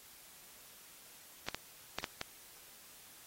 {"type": "clicks", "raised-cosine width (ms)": 0.2, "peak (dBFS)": -18, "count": 5, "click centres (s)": [1.486, 1.546, 1.986, 2.042, 2.214], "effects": ["white hiss -57 dBFS RMS until 3.26 s", "AAC 48 kbps"]}